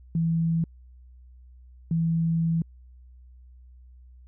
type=tone pair in turn; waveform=sine; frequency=164.81 / 164.81 Hz; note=E3 / E3; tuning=0 / 0 cents; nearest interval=unison; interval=0 cents; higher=neither; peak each=-21 dBFS; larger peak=neither; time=0.15-0.64 / 1.91-2.62 s; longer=second; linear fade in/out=2 ms; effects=added 62 Hz sine -47 dBFS peak until 4.27 s